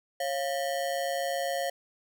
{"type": "ring-modulated tone", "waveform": "square", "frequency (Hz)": 622.3, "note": "D#5", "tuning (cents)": 0, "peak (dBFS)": -26, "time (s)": [0.2, 1.7], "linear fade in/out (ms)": 5, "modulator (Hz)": 73.8, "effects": []}